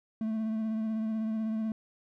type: tone with vibrato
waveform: triangle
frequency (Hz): 220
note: A3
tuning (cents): 0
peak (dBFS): -27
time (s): 0.21-1.72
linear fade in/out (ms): 2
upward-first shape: triangle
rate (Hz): 16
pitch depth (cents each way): 29
effects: none